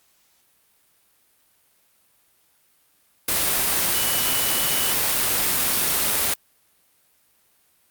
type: tone in noise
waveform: sine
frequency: 2960 Hz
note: F#7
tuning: in tune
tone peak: -29 dBFS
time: 3.94-4.93 s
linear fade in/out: 5 ms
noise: white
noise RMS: -21 dBFS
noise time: 3.28-6.34 s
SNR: -11 dB
effects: white hiss -62 dBFS RMS until 7.9 s + Opus 48 kbps